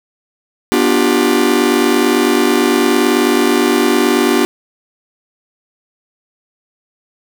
45% pulse chord, G dominant seventh, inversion first, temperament just, 245 / 294 / 352.8 / 392 Hz, B3 / D4 / F4 / G4, -14 / +2 / +18 / 0 cents, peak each -16 dBFS, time 0.72-4.45 s, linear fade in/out 0 ms, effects none

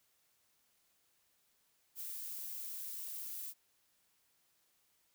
violet noise with high-pass filter sweep, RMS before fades -44 dBFS, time 1.95-3.54 s, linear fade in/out 50 ms, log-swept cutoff 420 to 220 Hz, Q 1.4, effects white hiss -75 dBFS RMS until 5.14 s

